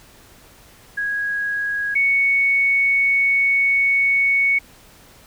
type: tone pair in turn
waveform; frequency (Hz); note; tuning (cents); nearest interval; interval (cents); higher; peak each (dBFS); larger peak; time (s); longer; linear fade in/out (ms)
sine; 1653 / 2220; G#6 / C#7; -9 / +2; perfect fourth; 511; second; -20 / -14; second; 0.97-1.95 / 1.95-4.59; second; 10
effects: pink hiss -48 dBFS RMS until 5.26 s